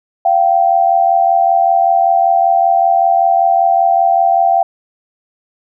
sine tone pair together, 689 / 774.2 Hz, F5 / G5, -24 / -22 cents, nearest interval major second, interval 202 cents, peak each -11 dBFS, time 0.25-4.63 s, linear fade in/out 5 ms, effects none

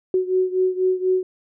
sine beating tone pair, 370 / 374.1 Hz, F#4 / F#4, 0 / +19 cents, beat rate 4.1 Hz, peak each -19 / -22 dBFS, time 0.14-1.23 s, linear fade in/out 2 ms, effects none

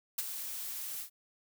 blue noise with ADSR envelope, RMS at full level -30 dBFS, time 0.18-1.1 s, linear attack 8 ms, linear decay 26 ms, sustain -10 dB, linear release 100 ms, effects none

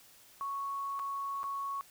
sine tone with dropouts, 1108.7 Hz, C#6, in tune, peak -34 dBFS, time 0.41-1.81 s, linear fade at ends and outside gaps 0 ms, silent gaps 0.992-0.996 / 1.432-1.44 s, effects white hiss -59 dBFS RMS until 1.9 s

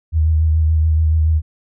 sine tone with vibrato, 79 Hz, D#2, 27 cents sharp, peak -11 dBFS, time 0.12-1.42 s, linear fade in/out 50 ms, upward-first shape sine, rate 7 Hz, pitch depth 31 cents each way, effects none

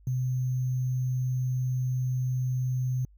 sine tone with sample-and-hold, 127.1 Hz, C3, 50 cents flat, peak -25 dBFS, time 0.07-3.05 s, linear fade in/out 2 ms, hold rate 6300 Hz, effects added 50 Hz sine -53 dBFS peak until 3.17 s

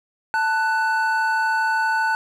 triangle tone pair together, 886 / 1487.5 Hz, A5 / F#6, +12 / +9 cents, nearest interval major sixth, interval 897 cents, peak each -19 dBFS, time 0.34-2.15 s, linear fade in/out 0 ms, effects none

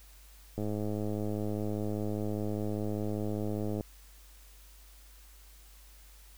click train, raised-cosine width 2 ms, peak -22 dBFS, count 340, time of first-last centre 0.58-3.809 s, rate 105 Hz, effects added 50 Hz sine -53 dBFS peak until 6.37 s + white hiss -59 dBFS RMS until 6.37 s

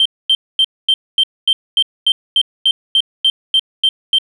sine tone bursts, 3136 Hz, G7, in tune, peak -7 dBFS, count 15, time 0-4.185 s, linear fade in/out 2 ms, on 55 ms, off 240 ms, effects tanh soft clip ceiling -5 dBFS + 8-bit

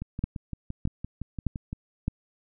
two click trains, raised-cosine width 5 ms, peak -21 / -13 dBFS, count 11 / 4, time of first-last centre 0.02-1.729 / 0.24-2.08 s, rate 5.85 / 1.63 Hz, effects none

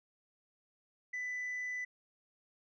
sine tone, 1993 Hz, B6, 15 cents sharp, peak -34 dBFS, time 1.13-1.85 s, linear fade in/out 10 ms, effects tanh soft clip ceiling -35 dBFS

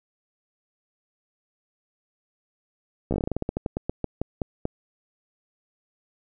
slowing click train, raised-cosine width 2 ms, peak -12 dBFS, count 20, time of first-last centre 3.11-4.654 s, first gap 14 ms, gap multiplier 1.17, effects none

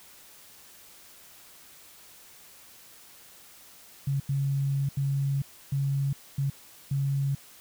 sine tone bursts at uneven times, 138.4 Hz, C#3, 2 cents flat, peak -24 dBFS, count 6, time 4.07-4.2 / 4.29-4.89 / 4.97-5.42 / 5.72-6.13 / 6.38-6.5 / 6.91-7.35 s, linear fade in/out 5 ms, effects white hiss -52 dBFS RMS until 7.6 s

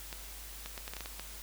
clicks, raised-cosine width 0.2 ms, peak -23 dBFS, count 9, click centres 0.128 / 0.66 / 0.778 / 0.879 / 0.936 / 0.967 / 1.007 / 1.059 / 1.196 s, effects added 50 Hz sine -48 dBFS peak until 1.42 s + white hiss -48 dBFS RMS until 1.42 s

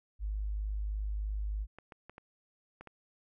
sine tone, 51.6 Hz, G#1, 10 cents flat, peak -32 dBFS, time 0.19-1.67 s, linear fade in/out 50 ms
clicks, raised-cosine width 0.5 ms, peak -33 dBFS, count 6, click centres 1.786 / 1.922 / 2.096 / 2.181 / 2.81 / 2.873 s
effects none

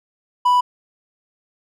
triangle tone, 987.8 Hz, B5, in tune, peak -10 dBFS, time 0.45-0.61 s, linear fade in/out 10 ms, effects none

